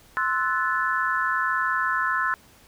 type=chord; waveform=sine; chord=F# half-diminished seventh; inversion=second; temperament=equal with one note detuned; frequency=1046.5 / 1318.5 / 1480 / 1737.8 Hz; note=C6 / E6 / F#6 / A6; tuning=0 / 0 / 0 / -22 cents; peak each=-27 dBFS; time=0.17-2.34 s; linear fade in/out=0 ms; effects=pink hiss -54 dBFS RMS until 2.67 s